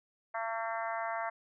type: harmonic tone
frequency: 226.5 Hz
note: A#3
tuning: 50 cents flat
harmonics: 3 / 4 / 5 / 6 / 7 / 8 / 9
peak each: -37 / -39 / -41 / -43 / -44 / -45 / -46 dBFS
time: 0.34-1.3 s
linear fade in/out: 10 ms
effects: none